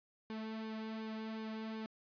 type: tone with flanger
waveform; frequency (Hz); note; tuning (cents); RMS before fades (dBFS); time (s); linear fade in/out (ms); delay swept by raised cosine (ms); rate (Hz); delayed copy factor
sawtooth; 220; A3; 0; -43; 0.3-1.86; 0; 1.5 to 3; 2.7; -0.65
effects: resampled to 11025 Hz